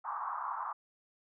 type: band-pass noise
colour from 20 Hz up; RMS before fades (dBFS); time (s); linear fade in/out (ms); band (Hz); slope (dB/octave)
white; -38; 0.04-0.73; 10; 860 to 1200; 48
effects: none